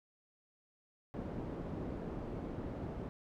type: low-pass noise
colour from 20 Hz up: white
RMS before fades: -42 dBFS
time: 1.14-3.09 s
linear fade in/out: 0 ms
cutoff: 360 Hz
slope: 12 dB/octave
effects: none